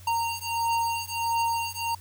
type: beating tone pair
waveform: square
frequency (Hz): 924 / 925.5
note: A#5 / A#5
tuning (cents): -16 / -13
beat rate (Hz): 1.5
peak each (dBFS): -29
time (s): 0.07-1.95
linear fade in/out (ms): 5
effects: added 92 Hz sine -45 dBFS peak until 2 s + white hiss -53 dBFS RMS until 2 s